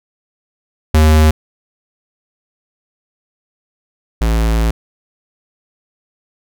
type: tone pair in turn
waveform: square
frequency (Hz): 77.78 / 55.63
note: D#2 / A1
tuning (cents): 0 / +20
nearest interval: tritone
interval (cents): 580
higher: first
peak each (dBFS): -7 / -12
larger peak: first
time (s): 0.94-1.31 / 4.21-4.71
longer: second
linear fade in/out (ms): 5
effects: none